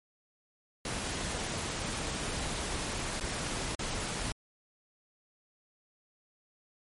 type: noise with dropouts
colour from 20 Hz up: pink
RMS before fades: -35 dBFS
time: 0.85-4.32 s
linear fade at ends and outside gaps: 2 ms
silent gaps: 3.199-3.208 / 3.751-3.792 s
effects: MP3 48 kbps